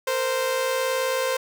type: tone pair together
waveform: sawtooth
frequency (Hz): 462 / 521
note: A#4 / C5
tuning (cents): -16 / -7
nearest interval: major second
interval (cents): 209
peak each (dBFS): -26 / -19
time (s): 0.07-1.37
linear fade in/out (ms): 5
effects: none